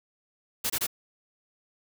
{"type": "noise bursts", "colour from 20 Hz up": "white", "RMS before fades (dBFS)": -28, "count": 3, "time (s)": [0.64, 0.868], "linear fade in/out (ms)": 10, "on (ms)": 60, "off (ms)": 24, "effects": []}